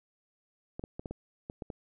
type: clicks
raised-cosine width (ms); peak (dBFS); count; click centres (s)
2; -25; 8; 0.795 / 0.839 / 0.995 / 1.058 / 1.11 / 1.499 / 1.622 / 1.702
effects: none